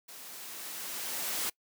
white noise with level ramp, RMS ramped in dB -48 to -32 dBFS, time 0.08-1.5 s, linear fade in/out 10 ms, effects noise-tail reverb RT60 0.1 s tail -24 dB re dry + high-pass 200 Hz 12 dB/octave

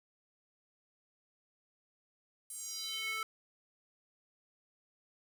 square tone with high-pass filter sweep, 439.8 Hz, A4, 1 cent flat, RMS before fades -40 dBFS, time 2.5-3.23 s, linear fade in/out 2 ms, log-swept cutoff 9800 to 1500 Hz, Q 3.5, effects none

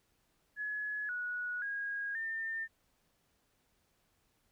sine tone with pitch steps, 1695 / 1463 / 1639 / 1803 Hz, G#6 / F#6 / G#6 / A6, +35 / -20 / -23 / +42 cents, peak -35 dBFS, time 0.56-2.68 s, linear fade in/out 50 ms, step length 530 ms, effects pink hiss -75 dBFS RMS until 4.51 s

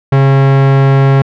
45% pulse tone, 136.3 Hz, C#3, 29 cents flat, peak -5 dBFS, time 0.12-1.22 s, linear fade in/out 5 ms, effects low-pass 2000 Hz 12 dB/octave

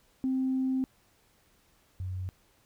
sine tone pair in turn, 261.6 / 92.49 Hz, C4 / F#2, 0 / 0 cents, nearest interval octave + tritone, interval 1800 cents, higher first, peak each -25 / -32 dBFS, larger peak first, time 0.24-0.84 / 2-2.29 s, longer first, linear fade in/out 0 ms, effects tanh soft clip ceiling -21 dBFS + pink hiss -66 dBFS RMS until 2.65 s

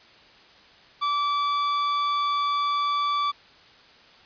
45% pulse tone, 1157 Hz, D6, 26 cents flat, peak -22 dBFS, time 1.01-3.32 s, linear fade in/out 20 ms, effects white hiss -52 dBFS RMS until 4.25 s + resampled to 11025 Hz

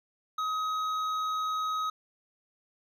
sine tone with hard clipping, 1266 Hz, D#6, 30 cents sharp, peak -30 dBFS, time 0.38-1.9 s, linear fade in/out 5 ms, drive 7 dB, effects none

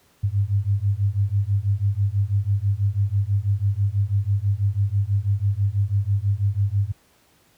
sine beating tone pair, 97.4 / 103.5 Hz, G2 / G#2, -11 / -5 cents, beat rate 6.1 Hz, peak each -21 dBFS, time 0.23-6.92 s, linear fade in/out 10 ms, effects pink hiss -59 dBFS RMS until 7.57 s + high-pass 60 Hz 12 dB/octave

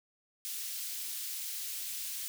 white high-pass noise, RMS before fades -39 dBFS, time 0.45-2.28 s, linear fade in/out 0 ms, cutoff 3000 Hz, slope 12 dB/octave, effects none

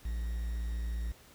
triangle tone with quantisation, 57.3 Hz, A#1, 29 cents flat, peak -30 dBFS, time 0.05-1.12 s, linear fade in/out 5 ms, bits 9, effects pink hiss -58 dBFS RMS until 1.34 s

